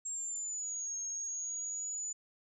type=exponential two-way sweep; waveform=sine; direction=down then up; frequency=7530 to 6490 to 6980 Hz; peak=-36 dBFS; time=0.05-2.13 s; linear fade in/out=10 ms; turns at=0.99 s; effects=none